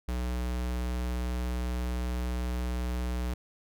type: tone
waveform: square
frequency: 61.3 Hz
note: B1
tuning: 12 cents flat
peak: -30 dBFS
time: 0.08-3.34 s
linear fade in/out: 5 ms
effects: none